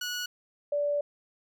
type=tone pair in turn; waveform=15% pulse / sine; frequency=1464 / 581 Hz; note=F#6 / D5; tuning=-19 / -19 cents; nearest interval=octave + major third; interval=1600 cents; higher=first; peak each=-25 dBFS; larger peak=neither; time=0.01-0.26 / 0.72-1.01 s; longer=second; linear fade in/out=5 ms; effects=none